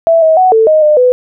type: tone with pitch steps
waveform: sine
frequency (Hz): 661 / 638 / 743 / 444.7 / 622 / 604 / 500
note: E5 / D#5 / F#5 / A4 / D#5 / D5 / B4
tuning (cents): +5 / +43 / +7 / +18 / -1 / +48 / +21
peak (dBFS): -4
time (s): 0.07-1.12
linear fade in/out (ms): 0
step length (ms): 150
effects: none